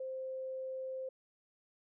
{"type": "tone", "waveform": "sine", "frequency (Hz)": 523, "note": "C5", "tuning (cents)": -1, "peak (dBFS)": -38, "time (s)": [0, 1.09], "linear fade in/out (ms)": 5, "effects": []}